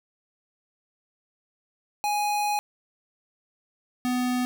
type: tone pair in turn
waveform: square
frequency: 830.6 / 249.3 Hz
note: G#5 / B3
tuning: 0 / +16 cents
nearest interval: octave + major sixth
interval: 2084 cents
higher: first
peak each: -24 dBFS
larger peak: neither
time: 2.04-2.59 / 4.05-4.45 s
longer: first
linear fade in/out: 0 ms
effects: none